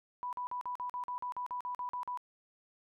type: tone bursts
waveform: sine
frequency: 987.8 Hz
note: B5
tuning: in tune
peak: -35 dBFS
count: 14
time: 0.23-2.174 s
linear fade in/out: 0 ms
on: 98 ms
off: 44 ms
effects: none